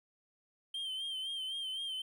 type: tone with vibrato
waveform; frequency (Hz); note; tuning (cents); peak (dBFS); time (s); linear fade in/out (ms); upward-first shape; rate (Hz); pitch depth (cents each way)
triangle; 3136; G7; 0; -35; 0.74-2.02; 5; sine; 3.9; 53
effects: none